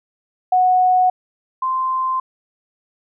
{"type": "tone pair in turn", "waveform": "sine", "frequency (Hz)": [736, 1040.9], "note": ["F#5", "C6"], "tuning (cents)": [-9, -9], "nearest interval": "tritone", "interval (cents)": 600, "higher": "second", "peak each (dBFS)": [-11, -17], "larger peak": "first", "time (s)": [[0.52, 1.1], [1.62, 2.2]], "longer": "neither", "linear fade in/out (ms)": 5, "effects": []}